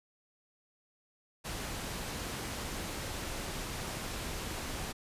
pink low-pass noise, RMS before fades -39 dBFS, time 1.44-4.93 s, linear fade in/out 20 ms, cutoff 12000 Hz, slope 12 dB/octave, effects resampled to 32000 Hz

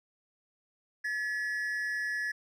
triangle tone pair together, 1714.1 / 1924 Hz, A6 / B6, -46 / -46 cents, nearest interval major second, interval 200 cents, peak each -30 / -35 dBFS, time 1.04-2.32 s, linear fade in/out 10 ms, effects none

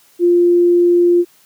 sine tone, 349.2 Hz, F4, in tune, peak -8 dBFS, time 0.19-1.25 s, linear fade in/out 50 ms, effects white hiss -51 dBFS RMS until 1.45 s + high-pass 80 Hz 12 dB/octave

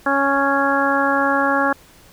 harmonic tone, 277.2 Hz, C#4, in tune, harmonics 1 / 2 / 3 / 4 / 5 / 6, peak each -22 / -22 / -22 / -22 / -22 / -22 dBFS, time 0.06-1.73 s, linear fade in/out 5 ms, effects pink hiss -48 dBFS RMS until 2.12 s

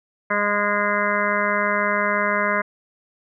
harmonic tone with a mistuned harmonic, 205.9 Hz, G#3, 15 cents flat, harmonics 1 / 2 / 3 / 5 / 6 / 7 / 8 / 9 / 10, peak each -29 / -31 / -25 / -25 / -28 / -27 / -26 / -31 / -27 dBFS, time 0.3-2.62 s, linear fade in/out 10 ms, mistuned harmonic 1, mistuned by -17 cents, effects none

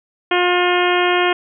harmonic tone, 356.6 Hz, F4, 36 cents sharp, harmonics 1 / 2 / 3 / 4 / 5 / 6 / 7 / 8 / 9, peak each -17 / -20 / -22 / -23 / -24 / -25 / -25 / -26 / -27 dBFS, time 0.31-1.33 s, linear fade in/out 5 ms, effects none

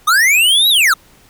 square linear two-way sweep, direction up then down, 1183 to 3951 to 1183 Hz, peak -9 dBFS, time 0.07-0.94 s, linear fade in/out 10 ms, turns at 0.69 s, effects pink hiss -48 dBFS RMS until 1.29 s

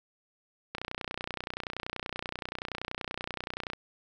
click train, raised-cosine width 0.3 ms, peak -18 dBFS, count 92, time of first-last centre 0.75-3.734 s, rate 30.5 Hz, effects none

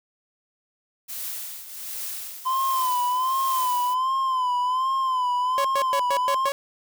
blue noise with tremolo, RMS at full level -31 dBFS, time 1.08-3.95 s, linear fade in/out 20 ms, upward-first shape triangle, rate 1.3 Hz, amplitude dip 70%
triangle tone with vibrato, 1024 Hz, C6, 38 cents flat, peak -19 dBFS, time 2.45-6.5 s, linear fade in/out 20 ms, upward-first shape sine, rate 1.3 Hz, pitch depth 72 cents each way
sawtooth tone bursts, 557 Hz, C#5, 8 cents sharp, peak -20 dBFS, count 6, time 5.58-6.52 s, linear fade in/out 0 ms, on 65 ms, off 110 ms
effects none

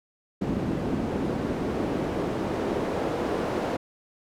pink noise with band-pass filter sweep, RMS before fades -28 dBFS, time 0.41-3.77 s, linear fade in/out 10 ms, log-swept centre 230 to 480 Hz, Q 1.1, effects none

